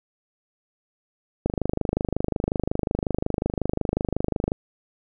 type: click train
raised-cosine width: 2 ms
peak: -9 dBFS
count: 79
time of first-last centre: 1.46-4.519 s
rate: 25.5 Hz
effects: none